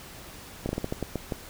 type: slowing click train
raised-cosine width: 2 ms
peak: -15 dBFS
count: 9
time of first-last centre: 0.66-1.322 s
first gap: 31 ms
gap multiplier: 1.27
effects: pink hiss -45 dBFS RMS until 1.49 s